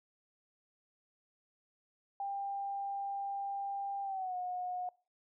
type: tone with pitch glide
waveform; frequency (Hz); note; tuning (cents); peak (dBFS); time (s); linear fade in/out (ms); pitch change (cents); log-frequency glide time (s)
sine; 795 to 724.8; G5 to F#5; +24 to -36; -35; 2.2-4.89; 2; -160; 4.03-4.36
effects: noise-tail reverb RT60 0.4 s tail -24 dB re dry